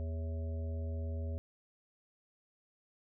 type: harmonic tone with a mistuned harmonic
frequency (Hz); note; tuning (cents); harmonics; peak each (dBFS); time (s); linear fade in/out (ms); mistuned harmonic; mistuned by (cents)
81.8; E2; -13; 1 / 3 / 5 / 7 / 8; -35 / -48 / -52 / -50 / -55; 0-1.38; 0; 7; -54
effects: none